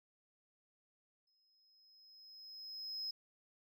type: tone with exponential growth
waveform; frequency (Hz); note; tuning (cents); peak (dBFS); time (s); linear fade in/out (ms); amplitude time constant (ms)
triangle; 5120; D#8; +49; -36; 1.27-3.11; 5; 400
effects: tanh soft clip ceiling -34 dBFS